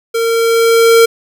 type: tone with level ramp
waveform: square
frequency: 458.6 Hz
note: A#4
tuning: 28 cents flat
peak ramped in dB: -13 to -4 dBFS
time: 0.14-1.06 s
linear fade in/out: 10 ms
effects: none